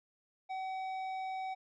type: tone with tanh clipping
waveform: sine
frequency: 758 Hz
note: F#5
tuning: 42 cents sharp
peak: -38 dBFS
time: 0.49-1.55 s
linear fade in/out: 20 ms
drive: 10 dB
effects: none